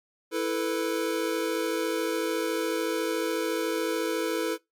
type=chord; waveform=square; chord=E suspended fourth; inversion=none; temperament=equal; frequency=329.6 / 440 / 493.9 Hz; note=E4 / A4 / B4; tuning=0 / 0 / 0 cents; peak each=-31 / -31 / -32 dBFS; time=0.31-4.58 s; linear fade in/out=50 ms; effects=noise-tail reverb RT60 0.2 s tail -24 dB re dry + AAC 64 kbps

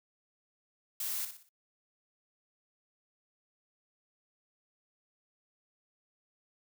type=noise with echo; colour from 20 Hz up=blue; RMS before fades=-36 dBFS; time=1-1.25 s; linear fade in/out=2 ms; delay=60 ms; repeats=4; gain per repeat=-8 dB; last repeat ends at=1.49 s; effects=noise-tail reverb RT60 0.1 s tail -26 dB re dry

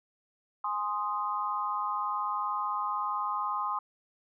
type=chord; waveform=sine; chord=Ab major; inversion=none; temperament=equal; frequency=830.6 / 1046.5 / 1244.5 Hz; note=Ab5 / C6 / Eb6; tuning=0 / 0 / 0 cents; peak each=-36 / -32 / -33 dBFS; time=0.64-3.79 s; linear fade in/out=5 ms; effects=none

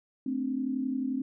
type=tone cluster; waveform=sine; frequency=220.4 / 261.9 / 293.4 Hz; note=A3 / C4 / D4; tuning=+3 / +2 / -2 cents; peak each=-37 / -29 / -37 dBFS; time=0.26-1.22 s; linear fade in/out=5 ms; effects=none

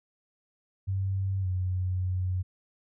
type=tone with pitch glide; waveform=sine; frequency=96.4 to 91.89 Hz; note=G2 to F#2; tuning=-28 to -11 cents; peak=-26 dBFS; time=0.87-2.43 s; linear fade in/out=20 ms; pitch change=-83 cents; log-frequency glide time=1.41-1.47 s; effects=none

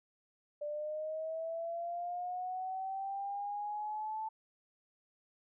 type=linear sweep; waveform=sine; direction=up; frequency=587 to 880 Hz; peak=-36 dBFS; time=0.61-4.29 s; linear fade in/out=10 ms; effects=none

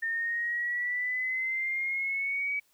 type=exponential sweep; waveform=sine; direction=up; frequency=1814 to 2282 Hz; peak=-28 dBFS; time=0.02-2.6 s; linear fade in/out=10 ms; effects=white hiss -68 dBFS RMS until 2.73 s

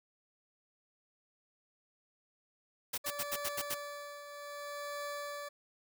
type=noise bursts; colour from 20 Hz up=white; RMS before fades=-36 dBFS; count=7; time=2.93-3.747 s; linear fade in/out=10 ms; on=49 ms; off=79 ms
type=tone with tremolo; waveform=20% pulse; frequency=579 Hz; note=D5; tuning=25 cents flat; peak=-33 dBFS; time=3.04-5.49 s; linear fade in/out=10 ms; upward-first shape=triangle; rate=0.62 Hz; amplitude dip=65%
effects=none

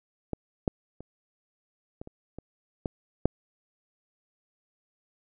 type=clicks; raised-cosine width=2 ms; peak=-17 / -11 / -29 / -25 / -29 / -26 / -16 / -7 dBFS; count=8; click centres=0.333 / 0.678 / 1.006 / 2.015 / 2.074 / 2.386 / 2.858 / 3.256 s; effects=none

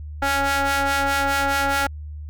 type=ring-modulated tone; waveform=sawtooth; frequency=276.9 Hz; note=C#4; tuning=2 cents flat; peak=-12 dBFS; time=0.22-1.87 s; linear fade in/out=5 ms; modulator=1110 Hz; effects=added 75 Hz sine -31 dBFS peak until 2.29 s

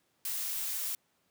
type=noise; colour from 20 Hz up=blue; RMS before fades=-35 dBFS; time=0.25-0.95 s; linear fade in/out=2 ms; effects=pink hiss -73 dBFS RMS until 1.3 s + high-pass 150 Hz 12 dB/octave

